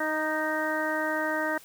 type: harmonic tone with a mistuned harmonic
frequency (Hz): 311.1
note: D#4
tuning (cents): 0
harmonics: 1 / 2 / 3 / 4 / 5 / 6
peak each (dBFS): -33 / -31 / -34 / -37 / -32 / -33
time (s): 0-1.58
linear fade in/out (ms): 5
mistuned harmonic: 4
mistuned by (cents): -18
effects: white hiss -52 dBFS RMS until 1.64 s